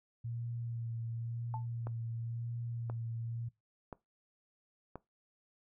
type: tone with vibrato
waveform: sine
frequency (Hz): 116.54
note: A#2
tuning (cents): 0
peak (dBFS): -37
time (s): 0.24-3.49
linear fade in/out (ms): 10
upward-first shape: sine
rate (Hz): 0.96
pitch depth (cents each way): 23
type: tone with exponential decay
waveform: sine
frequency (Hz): 880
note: A5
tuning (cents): 0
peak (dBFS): -35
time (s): 1.54-1.66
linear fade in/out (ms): 1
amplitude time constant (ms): 26
type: click train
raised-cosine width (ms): 1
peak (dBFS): -29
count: 4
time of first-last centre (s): 1.87-4.956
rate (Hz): 0.972
effects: noise-tail reverb RT60 0.2 s tail -20 dB re dry